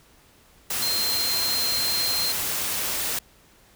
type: tone in noise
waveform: sine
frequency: 4162 Hz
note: C8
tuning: 10 cents flat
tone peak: -24 dBFS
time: 0.82-2.32 s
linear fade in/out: 5 ms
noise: white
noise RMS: -27 dBFS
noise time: 0.7-3.19 s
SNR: 0 dB
effects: pink hiss -56 dBFS RMS until 3.75 s